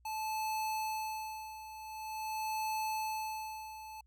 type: tone with tremolo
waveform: square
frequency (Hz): 870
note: A5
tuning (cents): -20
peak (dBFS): -34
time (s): 0.05-4.01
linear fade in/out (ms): 5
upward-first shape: sine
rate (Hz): 0.46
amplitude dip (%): 75
effects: added 60 Hz sine -63 dBFS peak until 4.06 s